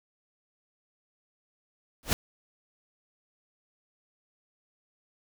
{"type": "noise with exponential growth", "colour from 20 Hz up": "pink", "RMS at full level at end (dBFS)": -20, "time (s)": [2.03, 2.13], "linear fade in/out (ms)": 0, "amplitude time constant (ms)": 21, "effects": []}